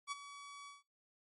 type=tone with ADSR envelope; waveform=sawtooth; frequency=1137 Hz; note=C#6; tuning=44 cents sharp; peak=-33 dBFS; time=0.07-0.83 s; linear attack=47 ms; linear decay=21 ms; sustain=-13 dB; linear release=160 ms; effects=noise-tail reverb RT60 0.3 s tail -24 dB re dry + MP3 48 kbps